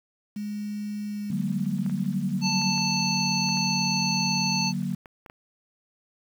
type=tone with pitch glide; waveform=sine; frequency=207.7 to 193.79 Hz; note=G#3 to G3; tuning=0 to -20 cents; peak=-29 dBFS; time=0.36-2.73 s; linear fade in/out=5 ms; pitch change=-120 cents; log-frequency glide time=1.07-2.5 s
type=chord; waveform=sine; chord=D augmented; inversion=none; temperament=equal; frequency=146.83 / 185 / 233.1 Hz; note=D3 / F#3 / A#3; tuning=0 / 0 / 0 cents; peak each=-32 / -28 / -32 dBFS; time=1.3-4.95 s; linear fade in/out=5 ms
type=clicks; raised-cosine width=0.5 ms; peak=-29 dBFS; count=9; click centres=1.863 / 1.897 / 2.617 / 2.779 / 3.488 / 3.572 / 5.058 / 5.262 / 5.299 s
type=harmonic tone; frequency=883 Hz; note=A5; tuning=6 cents sharp; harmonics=1 / 3 / 5 / 7; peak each=-31 / -31 / -27 / -32 dBFS; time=2.41-4.73 s; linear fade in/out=50 ms
effects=8-bit